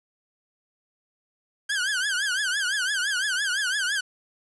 sawtooth tone with vibrato, 1568 Hz, G6, in tune, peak -20 dBFS, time 1.69-4.01 s, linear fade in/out 10 ms, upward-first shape triangle, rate 5.9 Hz, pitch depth 180 cents each way, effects resampled to 24000 Hz + 8-bit

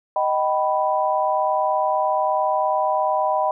sine chord, Eb augmented, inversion none, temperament equal with one note detuned, 622.3 / 771 / 987.8 Hz, Eb5 / G5 / B5, 0 / -29 / 0 cents, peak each -22 dBFS, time 0.16-3.51 s, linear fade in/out 2 ms, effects none

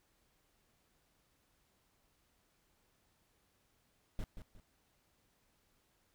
brown noise with echo, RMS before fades -38 dBFS, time 4.19-4.24 s, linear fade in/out 0 ms, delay 180 ms, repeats 2, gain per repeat -9 dB, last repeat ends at 4.6 s, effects pink hiss -75 dBFS RMS until 6.14 s

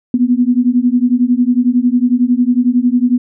sine beating tone pair, 240.7 / 251.7 Hz, B3 / B3, -44 / +33 cents, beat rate 11 Hz, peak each -12 dBFS, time 0.14-3.18 s, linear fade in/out 2 ms, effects none

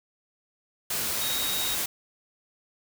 sine tone in noise, 3769 Hz, A#7, 18 cents sharp, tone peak -31 dBFS, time 1.21-1.75 s, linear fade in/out 5 ms, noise white, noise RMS -29 dBFS, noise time 0.9-1.86 s, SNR -5 dB, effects none

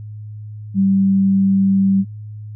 sine tone, 194.4 Hz, G3, 14 cents flat, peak -11 dBFS, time 0.74-2.05 s, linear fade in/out 50 ms, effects added 106 Hz sine -29 dBFS peak until 2.55 s

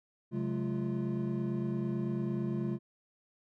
triangle tone cluster, 134.9 / 183.6 / 212.6 / 346.3 Hz, C#3 / F#3 / G#3 / F4, -47 / -13 / +41 / -15 cents, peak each -34 / -37 / -33 / -36 dBFS, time 0.31-2.79 s, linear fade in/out 50 ms, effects none

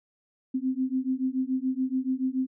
sine beating tone pair, 256.6 / 263.6 Hz, C4 / C4, -34 / +13 cents, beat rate 7 Hz, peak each -28 dBFS, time 0.54-2.47 s, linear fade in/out 10 ms, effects none

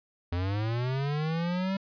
square linear sweep, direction up, 84.9 to 196.3 Hz, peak -28 dBFS, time 0.32-1.77 s, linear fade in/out 5 ms, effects resampled to 11025 Hz

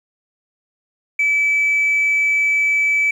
sine tone, 2303 Hz, D7, 34 cents flat, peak -12 dBFS, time 1.19-3.11 s, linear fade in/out 5 ms, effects tanh soft clip ceiling -11 dBFS + 8-bit

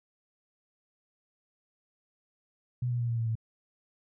sine tone with pitch steps, 123.47 / 121.14 / 118.85 / 116.61 / 114.41 / 112.25 Hz, B2 / B2 / A#2 / A#2 / A#2 / A2, 0 / -33 / +34 / +1 / -32 / +35 cents, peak -27 dBFS, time 2.82-3.354 s, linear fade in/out 5 ms, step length 89 ms, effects none

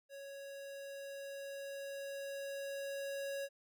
square tone with level ramp, 554.4 Hz, C#5, in tune, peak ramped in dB -48 to -39 dBFS, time 0.09-3.49 s, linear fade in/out 50 ms, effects none

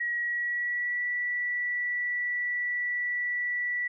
sine tone with pitch glide, 1911 to 1955.7 Hz, A#6 to B6, +43 to -17 cents, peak -27 dBFS, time 0-3.88 s, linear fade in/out 10 ms, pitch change +40 cents, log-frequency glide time 0.19-1.04 s, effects none

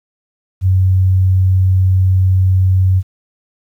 sine tone, 93.6 Hz, F#2, 20 cents sharp, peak -8 dBFS, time 0.61-3.03 s, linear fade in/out 50 ms, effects 8-bit

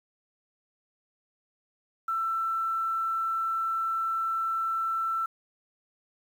sine tone with quantisation, 1335 Hz, E6, 22 cents sharp, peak -26 dBFS, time 2.08-5.26 s, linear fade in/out 5 ms, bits 9, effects none

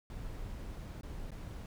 brown noise with dropouts, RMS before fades -43 dBFS, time 0.1-1.66 s, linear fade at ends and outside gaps 1 ms, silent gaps 1.011-1.032 / 1.306-1.317 s, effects none

